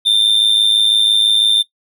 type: tone with amplitude modulation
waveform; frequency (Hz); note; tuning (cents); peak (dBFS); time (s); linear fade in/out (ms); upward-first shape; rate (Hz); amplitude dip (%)
triangle; 3586; A7; +32; -5; 0.05-1.63; 20; sine; 106; 70
effects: noise-tail reverb RT60 0.1 s tail -17 dB re dry